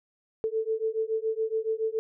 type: beating tone pair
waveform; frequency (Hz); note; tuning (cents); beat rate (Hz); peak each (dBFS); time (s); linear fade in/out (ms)
sine; 439.2 / 446.3; A4 / A4; -3 / +25; 7.1; -29 / -29; 0.44-1.99; 0
effects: none